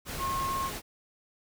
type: tone in noise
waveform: sine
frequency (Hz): 1078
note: C#6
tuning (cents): -49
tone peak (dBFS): -29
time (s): 0.18-0.71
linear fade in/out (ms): 50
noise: pink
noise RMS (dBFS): -37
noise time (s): 0.05-0.82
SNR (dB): +5
effects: none